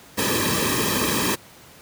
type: noise with comb filter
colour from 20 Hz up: pink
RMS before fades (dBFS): -22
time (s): 0.17-1.36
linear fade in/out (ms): 20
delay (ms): 1.4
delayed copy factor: -0.85
effects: pink hiss -47 dBFS RMS until 1.81 s + high-pass 80 Hz 12 dB/octave